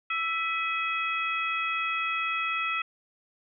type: harmonic tone with a mistuned harmonic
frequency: 661 Hz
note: E5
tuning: 5 cents sharp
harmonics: 2 / 3 / 4 / 5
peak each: -30 / -35 / -30 / -39 dBFS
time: 0.1-2.82 s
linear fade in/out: 5 ms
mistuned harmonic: 4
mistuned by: -69 cents
effects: none